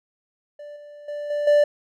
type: tone with level steps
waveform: triangle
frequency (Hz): 587.3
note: D5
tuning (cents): 0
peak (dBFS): -34 / -38 / -26 / -20 / -11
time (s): 0.59-1.64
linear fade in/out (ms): 5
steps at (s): 0.76 / 1.08 / 1.3 / 1.47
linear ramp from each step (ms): 5
effects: none